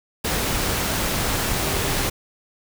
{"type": "tone in noise", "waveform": "sine", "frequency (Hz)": 396.3, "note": "G4", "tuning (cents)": 19, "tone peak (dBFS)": -33, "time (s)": [1.62, 1.96], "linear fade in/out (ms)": 10, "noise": "pink", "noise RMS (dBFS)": -23, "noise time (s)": [0.24, 2.1], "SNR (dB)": -13, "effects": []}